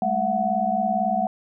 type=tone cluster; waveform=sine; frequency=200.8 / 218.8 / 677 / 741 Hz; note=G3 / A3 / E5 / F#5; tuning=+42 / -9 / +46 / +2 cents; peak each=-29 / -29 / -26 / -22 dBFS; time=0.02-1.27 s; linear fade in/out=2 ms; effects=none